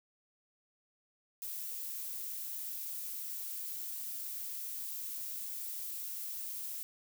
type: noise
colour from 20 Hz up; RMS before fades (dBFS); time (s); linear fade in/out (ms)
violet; -41; 1.42-6.83; 0
effects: none